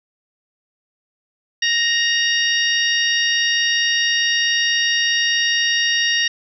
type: harmonic tone with a mistuned harmonic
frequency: 932.3 Hz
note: A#5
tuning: in tune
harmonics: 2 / 3 / 4 / 5 / 6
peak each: -19 / -21 / -23 / -29 / -23 dBFS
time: 1.62-6.28 s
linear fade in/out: 5 ms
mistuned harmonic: 3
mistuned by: +22 cents
effects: none